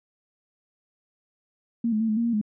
sine tone with pitch steps, 232.4 / 214.6 / 224.5 / 214.7 / 232.8 / 234.4 / 211.4 Hz, A#3 / A3 / A3 / A3 / A#3 / A#3 / G#3, -5 / -43 / +35 / -42 / -2 / +10 / +31 cents, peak -21 dBFS, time 1.84-2.414 s, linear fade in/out 5 ms, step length 82 ms, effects none

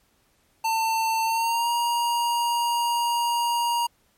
square tone with pitch glide, 896 to 945.4 Hz, A5 to A#5, +31 to +24 cents, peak -22 dBFS, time 0.64-3.87 s, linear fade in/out 10 ms, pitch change +93 cents, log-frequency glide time 1.25-1.7 s, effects pink hiss -65 dBFS RMS until 4.17 s + MP3 64 kbps

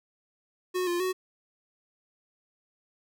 square tone with pitch steps, 365.6 / 349.2 / 371.3 Hz, F#4 / F4 / F#4, -21 / 0 / +6 cents, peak -27 dBFS, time 0.74-1.13 s, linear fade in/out 20 ms, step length 130 ms, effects none

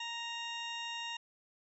harmonic tone with a mistuned harmonic, 932.3 Hz, A#5, in tune, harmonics 1 / 2 / 3 / 4 / 6 / 7 / 8, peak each -44 / -46 / -42 / -45 / -53 / -58 / -58 dBFS, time 0-1.17 s, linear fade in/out 5 ms, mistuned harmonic 7, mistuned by -18 cents, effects none

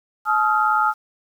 sine tone cluster, 857 / 1262 / 1381 Hz, A5 / D#6 / F6, -46 / +24 / -20 cents, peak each -20 dBFS, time 0.25-0.94 s, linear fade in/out 50 ms, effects 8-bit

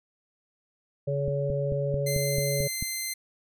harmonic tone, 141.1 Hz, C#3, 31 cents sharp, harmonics 1 / 3 / 4, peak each -28 / -33 / -29 dBFS, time 1.07-2.68 s, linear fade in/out 10 ms
click train, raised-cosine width 5 ms, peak -20 dBFS, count 8, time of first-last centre 1.28-2.825 s, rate 4.53 Hz
10% pulse tone, 2074 Hz, C7, 16 cents flat, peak -21 dBFS, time 2.06-3.14 s, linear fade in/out 10 ms
effects none

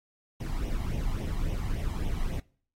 brown noise with flanger, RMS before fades -30 dBFS, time 0.4-2.4 s, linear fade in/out 5 ms, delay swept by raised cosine 0.33 to 1.02 ms, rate 3.6 Hz, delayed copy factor +0.7, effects noise-tail reverb RT60 0.5 s tail -23 dB re dry + AAC 48 kbps

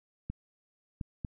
clicks, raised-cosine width 5 ms, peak -23 dBFS, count 3, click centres 0.3 / 1.012 / 1.248 s, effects none

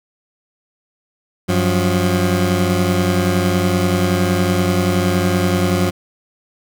20% pulse tone pair together, 94.4 / 178.2 Hz, F#2 / F3, +35 / +35 cents, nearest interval major seventh, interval 1100 cents, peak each -12 dBFS, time 1.48-5.91 s, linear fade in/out 20 ms, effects none

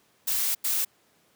blue noise bursts at uneven times, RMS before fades -26 dBFS, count 2, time 0.27-0.55 / 0.64-0.85 s, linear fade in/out 10 ms, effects pink hiss -64 dBFS RMS until 1.35 s + high-pass 150 Hz 12 dB/octave

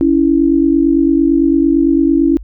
sine tone pair together, 280.7 / 329.6 Hz, C#4 / E4, +22 / 0 cents, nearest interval minor third, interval 278 cents, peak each -11 dBFS, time 0.01-2.37 s, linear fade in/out 0 ms, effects added 50 Hz sine -28 dBFS peak until 2.43 s

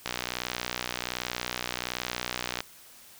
click train, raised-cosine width 0.2 ms, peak -12 dBFS, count 157, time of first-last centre 0.06-2.605 s, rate 61.3 Hz, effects white hiss -52 dBFS RMS until 3.19 s

